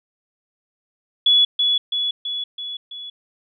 sine tone with echo, 3400 Hz, G#7, 40 cents sharp, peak -11 dBFS, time 1.26-1.45 s, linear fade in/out 5 ms, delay 330 ms, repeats 5, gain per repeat -4 dB, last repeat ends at 3.1 s, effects none

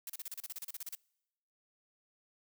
blue noise bursts, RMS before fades -42 dBFS, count 15, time 0.07-0.951 s, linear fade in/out 2 ms, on 27 ms, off 34 ms, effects noise-tail reverb RT60 0.9 s tail -26 dB re dry

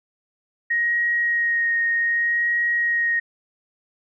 sine tone with vibrato, 1876 Hz, A#6, 11 cents sharp, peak -18 dBFS, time 0.7-3.2 s, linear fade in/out 10 ms, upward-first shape sine, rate 0.65 Hz, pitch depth 15 cents each way, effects none

